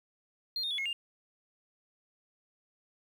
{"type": "tone with pitch steps", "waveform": "sine", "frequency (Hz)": [4201, 3673, 3405, 2165, 2804], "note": ["C8", "A#7", "G#7", "C#7", "F7"], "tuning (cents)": [6, -26, 42, -41, 6], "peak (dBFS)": -30, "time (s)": [0.56, 0.93], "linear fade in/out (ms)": 2, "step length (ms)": 74, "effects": ["tanh soft clip ceiling -28 dBFS", "10-bit"]}